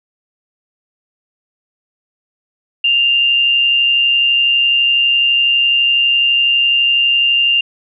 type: tone with amplitude modulation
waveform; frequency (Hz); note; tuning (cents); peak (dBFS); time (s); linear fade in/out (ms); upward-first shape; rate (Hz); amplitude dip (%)
sine; 2794; F7; 0; -8; 2.84-7.61; 5; sine; 132; 35
effects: none